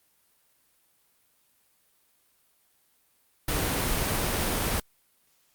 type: noise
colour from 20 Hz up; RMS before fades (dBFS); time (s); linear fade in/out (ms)
pink; -27; 3.48-4.8; 5
effects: white hiss -67 dBFS RMS until 5.54 s + Opus 32 kbps